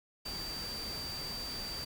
sine tone in noise, 4656 Hz, D8, 16 cents flat, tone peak -39 dBFS, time 0.25-1.85 s, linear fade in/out 10 ms, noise pink, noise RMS -44 dBFS, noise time 0.25-1.85 s, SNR +2 dB, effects none

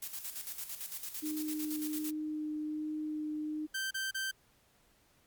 blue noise with tremolo, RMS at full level -40 dBFS, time 0.02-2.11 s, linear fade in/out 5 ms, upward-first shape square, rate 8.9 Hz, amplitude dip 60%
sine tone with vibrato, 305.8 Hz, D#4, 30 cents flat, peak -34 dBFS, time 1.22-3.67 s, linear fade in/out 20 ms, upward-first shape sine, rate 1.3 Hz, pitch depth 8 cents each way
sawtooth tone bursts, 1559 Hz, G6, 10 cents flat, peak -30 dBFS, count 3, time 3.74-4.314 s, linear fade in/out 10 ms, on 170 ms, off 32 ms
effects pink hiss -68 dBFS RMS until 5.26 s + MP3 96 kbps

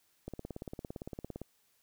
click train, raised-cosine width 2 ms, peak -27 dBFS, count 21, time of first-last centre 0.28-1.416 s, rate 17.6 Hz, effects white hiss -72 dBFS RMS until 1.82 s

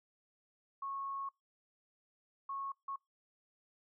sine tone bursts at uneven times, 1098 Hz, C#6, 17 cents flat, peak -38 dBFS, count 3, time 0.82-1.29 / 2.49-2.72 / 2.88-2.96 s, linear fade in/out 5 ms, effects noise-tail reverb RT60 0.2 s tail -26 dB re dry

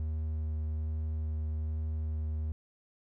triangle tone with vibrato, 77.78 Hz, D#2, in tune, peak -29 dBFS, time 0-2.52 s, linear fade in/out 0 ms, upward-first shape sine, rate 1.2 Hz, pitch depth 9 cents each way, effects none

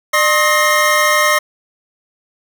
square tone cluster, 602 / 1068 / 1269 / 1858 / 2110 Hz, D5 / C6 / D#6 / A#6 / C7, +43 / +35 / +34 / -6 / +14 cents, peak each -18 dBFS, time 0.13-1.39 s, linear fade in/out 10 ms, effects none

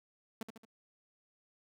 sawtooth tone with echo, 223.2 Hz, A3, 25 cents sharp, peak -34 dBFS, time 0.41-0.43 s, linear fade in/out 2 ms, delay 74 ms, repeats 3, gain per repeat -6 dB, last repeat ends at 0.652 s, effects none

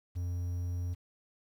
triangle tone, 88.1 Hz, F2, 16 cents sharp, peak -30 dBFS, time 0.15-0.95 s, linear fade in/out 20 ms, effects 10-bit

